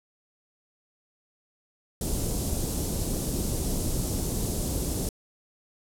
pink band-stop noise, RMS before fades -28 dBFS, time 2.01-5.09 s, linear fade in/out 2 ms, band 430 to 7400 Hz, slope 12 dB/octave, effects low-pass 12000 Hz 12 dB/octave

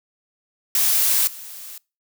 blue noise with level steps, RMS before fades -18 / -37 dBFS, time 0.75-1.78 s, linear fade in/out 2 ms, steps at 1.27 s, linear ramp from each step 5 ms, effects noise-tail reverb RT60 0.3 s tail -25 dB re dry

